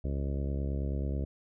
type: harmonic tone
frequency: 69.3 Hz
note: C#2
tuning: in tune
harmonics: 1 / 2 / 3 / 4 / 5 / 6 / 7 / 8 / 9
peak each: -31 / -37 / -41 / -43 / -45 / -47 / -48 / -49 / -50 dBFS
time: 0.04-1.25 s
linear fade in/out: 5 ms
effects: none